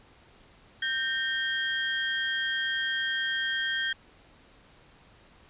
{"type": "tone cluster", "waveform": "sine", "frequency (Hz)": [1568, 1839, 3223], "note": ["G6", "A#6", "G7"], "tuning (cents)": [0, -24, 47], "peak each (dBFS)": -31, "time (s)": [0.82, 3.93], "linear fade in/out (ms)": 5, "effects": ["pink hiss -57 dBFS RMS until 5.49 s", "resampled to 8000 Hz"]}